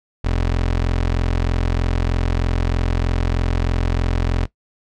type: tone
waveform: 25% pulse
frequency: 43.19 Hz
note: F1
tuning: 18 cents flat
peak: -13 dBFS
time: 0.24-4.46 s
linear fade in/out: 10 ms
effects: noise-tail reverb RT60 0.1 s tail -18 dB re dry + low-pass 5000 Hz 12 dB/octave